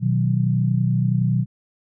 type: chord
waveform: sine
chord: B major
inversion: none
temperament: equal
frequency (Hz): 123.47 / 155.56 / 185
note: B2 / D#3 / F#3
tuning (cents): 0 / 0 / 0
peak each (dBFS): -19 / -23 / -22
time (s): 0-1.46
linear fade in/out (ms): 50
effects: none